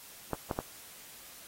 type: clicks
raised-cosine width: 1 ms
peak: -17 dBFS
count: 3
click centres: 0.333 / 0.512 / 0.589 s
effects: white hiss -51 dBFS RMS until 1.47 s + AAC 48 kbps